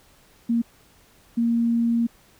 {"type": "tone bursts at uneven times", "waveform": "sine", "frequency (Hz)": 233.1, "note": "A#3", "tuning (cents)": 0, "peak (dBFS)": -18, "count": 2, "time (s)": [[0.49, 0.62], [1.37, 2.07]], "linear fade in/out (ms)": 10, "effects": ["pink hiss -56 dBFS RMS until 2.39 s"]}